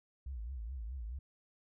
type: tone with vibrato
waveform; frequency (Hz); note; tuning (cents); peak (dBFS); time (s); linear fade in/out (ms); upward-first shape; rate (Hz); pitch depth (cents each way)
sine; 60.3; B1; -41; -39; 0.26-1.19; 5; triangle; 4.7; 260
effects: none